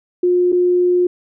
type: tone with dropouts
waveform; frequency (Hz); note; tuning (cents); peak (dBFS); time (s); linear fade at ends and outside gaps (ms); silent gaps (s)
sine; 357.3; F4; +40; -11; 0.23-1.07; 5; 0.521-0.526
effects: none